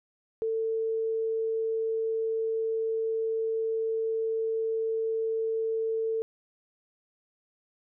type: tone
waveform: sine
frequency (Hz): 447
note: A4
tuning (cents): +27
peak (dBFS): -26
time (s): 0.42-6.22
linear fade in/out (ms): 0
effects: none